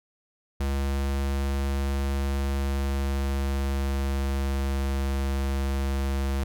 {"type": "tone with pitch glide", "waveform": "square", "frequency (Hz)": [68.9, 68.23], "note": ["C#2", "C#2"], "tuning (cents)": [-10, -27], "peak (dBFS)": -25, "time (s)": [0.6, 6.44], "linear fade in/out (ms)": 5, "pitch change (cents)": -17, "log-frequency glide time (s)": [2.37, 4.92], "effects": []}